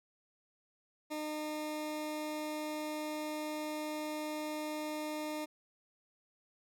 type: tone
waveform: 20% pulse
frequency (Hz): 304.8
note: D#4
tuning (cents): -36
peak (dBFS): -32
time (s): 1.1-5.46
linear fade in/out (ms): 20
effects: none